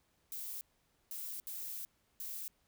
violet noise bursts at uneven times, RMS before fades -43 dBFS, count 4, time 0.32-0.61 / 1.11-1.4 / 1.47-1.85 / 2.2-2.48 s, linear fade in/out 0 ms, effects pink hiss -75 dBFS RMS until 2.67 s

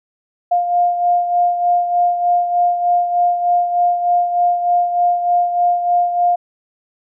sine beating tone pair, 704 / 707.3 Hz, F5 / F5, +14 / +22 cents, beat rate 3.3 Hz, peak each -13 / -21 dBFS, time 0.51-6.36 s, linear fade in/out 10 ms, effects none

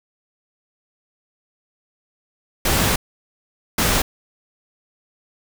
pink noise bursts at uneven times, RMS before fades -18 dBFS, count 2, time 2.65-2.96 / 3.78-4.02 s, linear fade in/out 5 ms, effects none

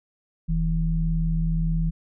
sine tone pair together, 40.65 / 162.6 Hz, E1 / E3, -23 / -23 cents, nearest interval 2 octaves, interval 2400 cents, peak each -23 / -23 dBFS, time 0.48-1.91 s, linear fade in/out 20 ms, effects none

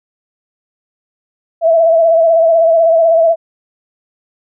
sine tone with vibrato, 659.3 Hz, E5, in tune, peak -6 dBFS, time 1.61-3.36 s, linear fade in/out 50 ms, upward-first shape sine, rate 16 Hz, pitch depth 45 cents each way, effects none

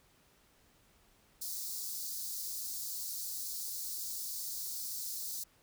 white high-pass noise, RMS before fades -40 dBFS, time 1.41-5.44 s, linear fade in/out 10 ms, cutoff 4200 Hz, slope 48 dB/octave, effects pink hiss -67 dBFS RMS until 5.62 s

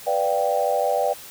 sine chord, G dominant seventh, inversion first, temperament equal, 493.9 / 587.3 / 698.5 / 784 Hz, B4 / D5 / F5 / G5, 0 / 0 / 0 / 0 cents, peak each -25 / -23 / -26 / -24 dBFS, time 0.06-1.14 s, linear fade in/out 20 ms, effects white hiss -41 dBFS RMS until 1.3 s

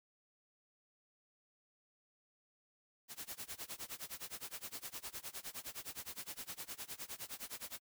white noise with tremolo, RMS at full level -44 dBFS, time 3.08-7.8 s, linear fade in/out 50 ms, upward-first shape sine, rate 9.7 Hz, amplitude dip 95%, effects none

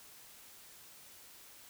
silence, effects white hiss -56 dBFS RMS until 1.69 s

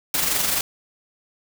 white noise with amplitude modulation, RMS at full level -20 dBFS, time 0.14-0.61 s, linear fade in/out 2 ms, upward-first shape sine, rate 23.7 Hz, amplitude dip 45%, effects none

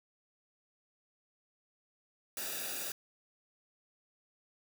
white noise with comb filter, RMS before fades -39 dBFS, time 2.37-2.92 s, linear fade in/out 2 ms, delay 0.94 ms, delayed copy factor -0.75, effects none

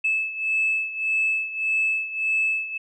sine beating tone pair, 2612 / 2613.7 Hz, E7 / E7, -17 / -15 cents, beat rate 1.7 Hz, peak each -22 / -26 dBFS, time 0.04-2.78 s, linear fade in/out 10 ms, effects tanh soft clip ceiling -14 dBFS

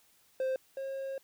triangle tone pair in turn, 523.3 / 539.6 Hz, C5 / C#5, 0 / -47 cents, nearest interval minor second, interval 53 cents, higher second, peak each -27 / -33 dBFS, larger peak first, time 0.4-0.56 / 0.77-1.18 s, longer second, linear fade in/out 2 ms, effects white hiss -66 dBFS RMS until 1.23 s

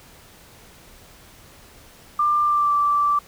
sine tone with pitch glide, 1191 to 1166.5 Hz, D6 to D6, +24 to -12 cents, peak -16 dBFS, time 2.19-3.19 s, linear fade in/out 5 ms, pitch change -36 cents, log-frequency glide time 2.43-2.73 s, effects pink hiss -48 dBFS RMS until 3.27 s

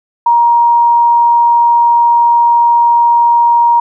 sine tone, 943 Hz, A#5, 20 cents sharp, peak -5 dBFS, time 0.26-3.8 s, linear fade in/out 5 ms, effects none

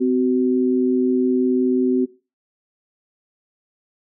sine tone pair together, 256.2 / 375.3 Hz, C4 / F#4, -36 / +25 cents, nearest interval perfect fifth, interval 661 cents, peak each -17 / -19 dBFS, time 0-2.06 s, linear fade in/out 20 ms, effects noise-tail reverb RT60 0.3 s tail -18 dB re dry

